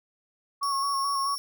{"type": "tone with vibrato", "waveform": "sine", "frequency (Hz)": 1108.7, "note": "C#6", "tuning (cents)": 0, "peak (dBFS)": -25, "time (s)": [0.61, 1.36], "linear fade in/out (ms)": 20, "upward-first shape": "square", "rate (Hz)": 4.6, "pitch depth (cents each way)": 27}
{"type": "tone", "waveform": "sawtooth", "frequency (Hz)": 5490, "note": "F8", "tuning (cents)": -31, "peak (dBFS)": -30, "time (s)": [0.63, 1.38], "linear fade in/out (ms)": 0}
{"effects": []}